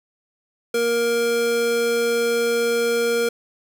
square tone pair together, 234.5 / 469 Hz, A#3 / A#4, +11 / +11 cents, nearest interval octave, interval 1200 cents, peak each -31 / -19 dBFS, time 0.74-3.29 s, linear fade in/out 5 ms, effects none

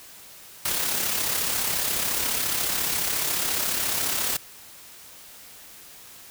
white noise with amplitude modulation, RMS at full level -24 dBFS, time 0.65-4.37 s, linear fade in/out 5 ms, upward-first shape sine, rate 34.3 Hz, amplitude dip 40%, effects white hiss -46 dBFS RMS until 6.3 s

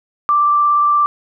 sine tone with vibrato, 1174.7 Hz, D6, in tune, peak -10 dBFS, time 0.29-1.06 s, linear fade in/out 0 ms, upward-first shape triangle, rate 17 Hz, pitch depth 10 cents each way, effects none

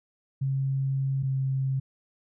sine tone pair in turn, 135.3 / 133.75 Hz, C#3 / C3, -42 / +38 cents, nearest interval unison, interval 20 cents, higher first, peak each -24 dBFS, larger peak neither, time 0.41-1.23 / 1.23-1.8 s, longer first, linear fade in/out 10 ms, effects none

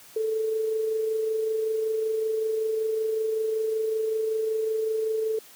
sine tone with amplitude modulation, 439.9 Hz, A4, in tune, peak -22 dBFS, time 0.16-5.39 s, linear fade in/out 5 ms, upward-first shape sine, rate 25.3 Hz, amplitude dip 35%, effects white hiss -50 dBFS RMS until 5.55 s + high-pass 100 Hz 12 dB/octave

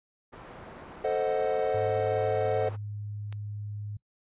white low-pass noise, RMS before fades -46 dBFS, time 0.32-2.77 s, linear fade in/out 20 ms, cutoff 970 Hz, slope 12 dB/octave
triangle chord, A diminished seventh, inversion none, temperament equal, 440 / 523.3 / 622.3 / 740 Hz, A4 / C5 / Eb5 / Gb5, 0 / 0 / 0 / 0 cents, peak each -27 / -28 / -30 / -30 dBFS, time 1.04-2.69 s, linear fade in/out 5 ms
sine tone, 103.83 Hz, G#2, in tune, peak -34 dBFS, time 1.74-3.97 s, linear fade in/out 5 ms
click, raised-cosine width 0.2 ms, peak -27 dBFS, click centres 3.326 s
effects noise-tail reverb RT60 0.1 s tail -23 dB re dry + resampled to 8000 Hz

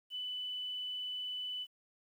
sine tone with quantisation, 2992 Hz, F#7, 19 cents sharp, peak -37 dBFS, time 0.1-1.67 s, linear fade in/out 50 ms, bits 11, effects none

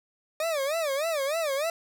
40% pulse tone with vibrato, 600 Hz, D5, 37 cents sharp, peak -25 dBFS, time 0.4-1.7 s, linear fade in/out 2 ms, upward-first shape sine, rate 3.3 Hz, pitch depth 190 cents each way, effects none

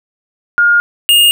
sine / square tone pair in turn, 1420 / 2837 Hz, F6 / F7, +28 / +27 cents, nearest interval octave, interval 1199 cents, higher second, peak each -6 dBFS, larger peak neither, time 0.58-0.8 / 1.09-1.31 s, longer neither, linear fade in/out 0 ms, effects none

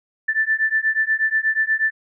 sine beating tone pair, 1760 / 1768.3 Hz, A6 / A6, 0 / +8 cents, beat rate 8.3 Hz, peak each -20 dBFS, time 0.28-1.91 s, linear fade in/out 10 ms, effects none

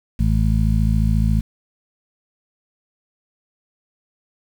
harmonic tone, 54.2 Hz, A1, 25 cents flat, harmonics 1 / 2 / 3 / 4, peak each -17 / -20 / -22 / -23 dBFS, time 0.19-1.41 s, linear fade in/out 10 ms, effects 7-bit

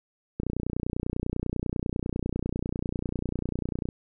click train, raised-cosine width 3 ms, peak -16 dBFS, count 106, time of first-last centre 0.4-3.888 s, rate 30.1 Hz, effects none

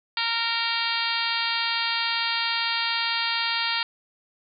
harmonic tone, 462.2 Hz, A#4, 15 cents flat, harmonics 2 / 3 / 4 / 5 / 6 / 7 / 8 / 9 / 10, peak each -32 / -32 / -32 / -32 / -32 / -32 / -32 / -32 / -32 dBFS, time 0.17-3.83 s, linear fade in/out 2 ms, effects none

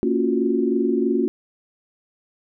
sine chord, Gb major seventh, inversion first, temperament just, 231.2 / 277.5 / 346.9 / 370 Hz, Bb3 / Db4 / F4 / Gb4, -14 / +2 / -12 / 0 cents, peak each -23 dBFS, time 0.03-1.28 s, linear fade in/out 0 ms, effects none

